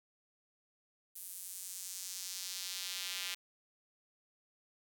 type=tone with high-pass filter sweep; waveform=square; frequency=92.5 Hz; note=F#2; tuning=in tune; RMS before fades=-43 dBFS; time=1.15-3.35 s; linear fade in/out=10 ms; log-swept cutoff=11000 to 2800 Hz; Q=1.3; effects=none

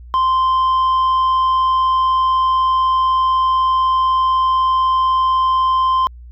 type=tone with tanh clipping; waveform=sine; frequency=1042 Hz; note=C6; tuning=7 cents flat; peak=-13 dBFS; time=0.14-6.07 s; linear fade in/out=0 ms; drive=4 dB; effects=added 60 Hz sine -34 dBFS peak until 6.31 s

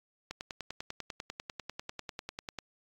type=click train; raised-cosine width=0.2 ms; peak=-21 dBFS; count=24; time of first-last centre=0.31-2.587 s; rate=10.1 Hz; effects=AAC 48 kbps

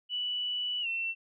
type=tone with pitch glide; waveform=sine; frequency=2960 to 2699 Hz; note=F#7 to E7; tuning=0 to +40 cents; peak=-30 dBFS; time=0.09-1.15 s; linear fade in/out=50 ms; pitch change=-160 cents; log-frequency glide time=0.81-0.87 s; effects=none

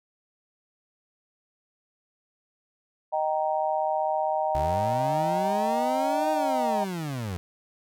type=chord; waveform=sine; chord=Eb major; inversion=none; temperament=just; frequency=622.3 / 777.8 / 933.4 Hz; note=Eb5 / G5 / Bb5; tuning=0 / -14 / +2 cents; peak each=-27 / -27 / -30 dBFS; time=3.12-6.85 s; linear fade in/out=20 ms
type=linear two-way sweep; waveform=30% pulse; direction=up then down; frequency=66.8 to 311.1 to 83.7 Hz; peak=-27 dBFS; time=4.55-7.37 s; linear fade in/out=0 ms; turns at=6.31 s
effects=none

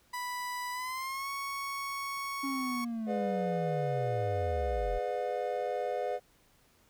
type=tone with pitch glide; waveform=30% pulse; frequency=987.8 to 1108.8 Hz; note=B5 to C#6; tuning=0 to 0 cents; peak=-32 dBFS; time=0.13-2.85 s; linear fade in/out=10 ms; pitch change=+200 cents; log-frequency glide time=0.72-1.29 s
type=linear sweep; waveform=triangle; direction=down; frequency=277.2 to 36.71 Hz; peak=-31 dBFS; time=2.43-4.99 s; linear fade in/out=10 ms
type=chord; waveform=triangle; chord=G# diminished seventh; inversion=none; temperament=just; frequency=415.3 / 498.4 / 598 / 717.6 Hz; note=G#4 / B4 / D5 / F5; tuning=0 / +16 / +31 / +47 cents; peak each=-37 / -33 / -35 / -34 dBFS; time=3.06-6.2 s; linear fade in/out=50 ms
effects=pink hiss -66 dBFS RMS until 6.89 s

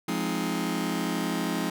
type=chord; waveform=sawtooth; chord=F minor seventh; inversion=none; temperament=just; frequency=174.61 / 209.5 / 261.9 / 314.3 Hz; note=F3 / Ab3 / C4 / Eb4; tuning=0 / +15 / +2 / +18 cents; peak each=-28 dBFS; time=0.08-1.7 s; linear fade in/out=5 ms; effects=none

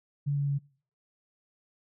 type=tone with pitch steps; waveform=sine; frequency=142.9 / 141.91 / 140.93 Hz; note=D3 / C#3 / C#3; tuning=-47 / +41 / +29 cents; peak=-25 dBFS; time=0.26-0.59 s; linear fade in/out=20 ms; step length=110 ms; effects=noise-tail reverb RT60 0.5 s tail -24 dB re dry

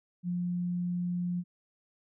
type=tone; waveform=sine; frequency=176.8 Hz; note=F3; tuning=22 cents sharp; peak=-29 dBFS; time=0.23-1.44 s; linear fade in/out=50 ms; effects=none

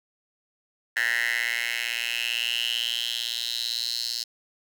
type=tone with high-pass filter sweep; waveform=10% pulse; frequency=117.8 Hz; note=A#2; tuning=19 cents sharp; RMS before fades=-28 dBFS; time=0.96-4.24 s; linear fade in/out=10 ms; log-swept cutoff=1800 to 4600 Hz; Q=6.3; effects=none

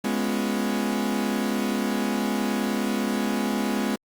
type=chord; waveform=40% pulse; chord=C# dominant seventh; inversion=second; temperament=equal; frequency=207.7 / 246.9 / 277.2 / 349.2 Hz; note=G#3 / B3 / C#4 / E#4; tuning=0 / 0 / 0 / 0 cents; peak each=-26 / -27 / -31 / -32 dBFS; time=0.04-3.96 s; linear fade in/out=5 ms; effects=Opus 48 kbps

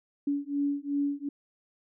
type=beating tone pair; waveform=sine; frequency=283.3 / 286 Hz; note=C#4 / D4; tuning=+38 / -46 cents; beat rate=2.7 Hz; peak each=-30 dBFS; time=0.27-1.29 s; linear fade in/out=5 ms; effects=none

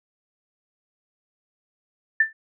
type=tone with exponential decay; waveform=sine; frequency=1774 Hz; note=A6; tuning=14 cents sharp; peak=-11 dBFS; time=2.2-2.33 s; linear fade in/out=5 ms; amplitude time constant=27 ms; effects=none

